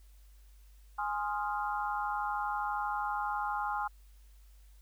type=chord; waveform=sine; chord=F minor seventh; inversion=first; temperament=equal; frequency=830.6 / 1046.5 / 1244.5 / 1396.9 Hz; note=Ab5 / C6 / Eb6 / F6; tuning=0 / 0 / 0 / 0 cents; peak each=-34 / -38 / -39 / -39 dBFS; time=0.98-3.88 s; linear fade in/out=10 ms; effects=added 50 Hz sine -54 dBFS peak until 4.81 s + white hiss -69 dBFS RMS until 4.81 s